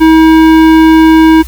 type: tone with tanh clipping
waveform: sine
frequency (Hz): 320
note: D#4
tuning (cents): +49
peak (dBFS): -3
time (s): 0-1.43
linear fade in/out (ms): 20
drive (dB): 17
effects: added 60 Hz sine -21 dBFS peak until 1.47 s + white hiss -33 dBFS RMS until 1.47 s